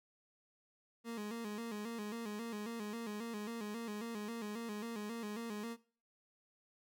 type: tone with vibrato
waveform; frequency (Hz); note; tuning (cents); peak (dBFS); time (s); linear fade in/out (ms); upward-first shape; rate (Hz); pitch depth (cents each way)
30% pulse; 220; A3; 0; -38; 1.04-5.77; 50; square; 3.7; 91
effects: noise-tail reverb RT60 0.4 s tail -19 dB re dry